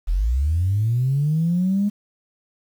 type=linear sweep; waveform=sine; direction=up; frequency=37.98 to 208.4 Hz; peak=-16 dBFS; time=0.07-1.9 s; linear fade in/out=20 ms; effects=tanh soft clip ceiling -12 dBFS + 8-bit